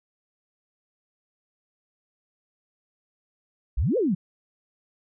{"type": "exponential two-way sweep", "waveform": "sine", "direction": "up then down", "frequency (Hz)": [45.74, 538, 161.6], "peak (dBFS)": -20, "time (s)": [3.77, 4.15], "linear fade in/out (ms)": 10, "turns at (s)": 3.97, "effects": []}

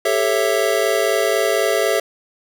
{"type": "chord", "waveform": "square", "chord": "A dominant seventh", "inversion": "third", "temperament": "just", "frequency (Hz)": [396, 440, 550, 660], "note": ["G4", "A4", "C#5", "E5"], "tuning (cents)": [18, 0, -14, 2], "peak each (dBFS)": [-23, -22, -23, -21], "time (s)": [0.05, 2], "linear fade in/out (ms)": 5, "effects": []}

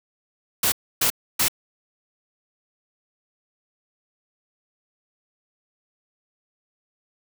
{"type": "noise bursts", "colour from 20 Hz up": "white", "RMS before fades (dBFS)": -20, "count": 3, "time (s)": [0.63, 1.483], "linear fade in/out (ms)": 5, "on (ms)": 91, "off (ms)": 290, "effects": []}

